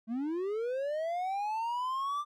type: linear sweep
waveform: triangle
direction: up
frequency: 215.1 to 1192 Hz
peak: -29 dBFS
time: 0.07-2.25 s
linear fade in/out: 50 ms
effects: none